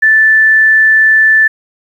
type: tone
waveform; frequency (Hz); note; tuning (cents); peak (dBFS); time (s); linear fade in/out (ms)
sine; 1758; A6; -2; -4; 0.02-1.48; 10
effects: 7-bit